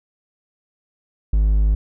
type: tone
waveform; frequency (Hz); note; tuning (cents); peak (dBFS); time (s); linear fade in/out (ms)
triangle; 51.91; G#1; 0; -11; 1.33-1.75; 5
effects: none